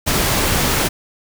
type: noise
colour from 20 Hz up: pink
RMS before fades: -17 dBFS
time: 0.06-0.89 s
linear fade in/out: 20 ms
effects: none